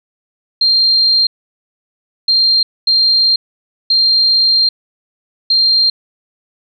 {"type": "tone bursts at uneven times", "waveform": "sine", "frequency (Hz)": 4186, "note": "C8", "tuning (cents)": 0, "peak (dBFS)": -8, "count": 5, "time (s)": [[0.61, 1.27], [2.28, 2.63], [2.87, 3.36], [3.9, 4.69], [5.5, 5.9]], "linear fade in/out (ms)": 5, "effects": []}